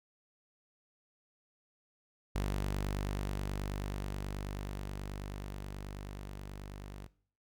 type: tone with level ramp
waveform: sawtooth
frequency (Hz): 49.33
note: G1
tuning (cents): +12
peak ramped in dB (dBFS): -27 to -40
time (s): 2.35-7.07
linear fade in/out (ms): 10
effects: noise-tail reverb RT60 0.5 s tail -19 dB re dry